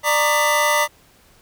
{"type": "tone cluster", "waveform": "square", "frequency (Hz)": [594, 926, 1148, 1211, 1997], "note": ["D5", "A#5", "D6", "D#6", "B6"], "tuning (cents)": [20, -12, -40, -47, 19], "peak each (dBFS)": [-22, -22, -26, -24, -21], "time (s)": [0.03, 0.88], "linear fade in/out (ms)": 50, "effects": ["pink hiss -53 dBFS RMS until 1.41 s"]}